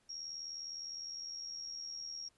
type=tone with amplitude modulation; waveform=sine; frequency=5588 Hz; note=F8; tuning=in tune; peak=-39 dBFS; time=0.09-2.29 s; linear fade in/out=10 ms; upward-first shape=sine; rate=79.7 Hz; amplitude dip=60%; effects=pink hiss -73 dBFS RMS until 2.37 s + resampled to 24000 Hz